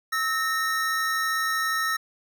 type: tone pair together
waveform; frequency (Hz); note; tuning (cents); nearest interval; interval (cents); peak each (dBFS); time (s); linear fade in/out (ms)
square; 1302 / 1841.3; E6 / A#6; -22 / -22; tritone; 600; -27; 0.12-1.97; 10
effects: none